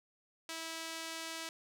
sawtooth tone with band-pass filter, 326.1 Hz, E4, 19 cents flat, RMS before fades -43 dBFS, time 0.49-1.49 s, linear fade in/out 2 ms, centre 5100 Hz, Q 0.55, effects none

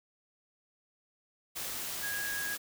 sine tone in noise, 1649 Hz, G#6, 13 cents flat, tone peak -35 dBFS, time 2.02-2.56 s, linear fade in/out 20 ms, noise white, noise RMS -38 dBFS, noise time 1.55-2.58 s, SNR 0 dB, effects none

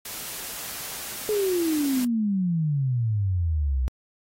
white noise, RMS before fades -35 dBFS, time 0.05-2.05 s, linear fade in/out 5 ms
sine exponential sweep, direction down, 433.6 to 60.9 Hz, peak -21 dBFS, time 1.29-3.88 s, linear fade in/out 0 ms
effects AAC 48 kbps

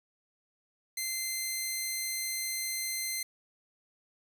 10% pulse tone, 2075 Hz, C7, 15 cents flat, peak -23 dBFS, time 0.97-3.23 s, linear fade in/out 5 ms, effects 10-bit

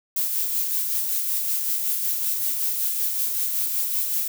violet noise with tremolo, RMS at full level -23 dBFS, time 0.16-4.28 s, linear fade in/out 5 ms, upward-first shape sine, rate 5.3 Hz, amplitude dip 35%, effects none

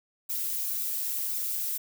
violet noise with flanger, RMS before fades -31 dBFS, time 0.29-1.78 s, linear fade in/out 10 ms, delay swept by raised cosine 0.79 to 3.79 ms, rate 1.9 Hz, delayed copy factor +0.5, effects none

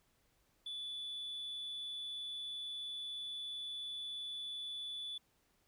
sine tone, 3463 Hz, A7, 28 cents flat, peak -39 dBFS, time 0.66-5.18 s, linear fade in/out 5 ms, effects tanh soft clip ceiling -39 dBFS + pink hiss -75 dBFS RMS until 5.67 s

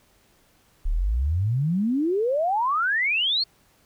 sine exponential sweep, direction up, 33.27 to 4445 Hz, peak -20 dBFS, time 0.85-3.44 s, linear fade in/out 10 ms, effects pink hiss -61 dBFS RMS until 3.85 s

